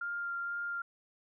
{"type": "tone with vibrato", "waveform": "sine", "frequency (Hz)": 1396.9, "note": "F6", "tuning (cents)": 0, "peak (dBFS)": -34, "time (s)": [0.01, 0.82], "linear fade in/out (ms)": 5, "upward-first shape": "sine", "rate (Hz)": 2.1, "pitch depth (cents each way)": 10, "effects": []}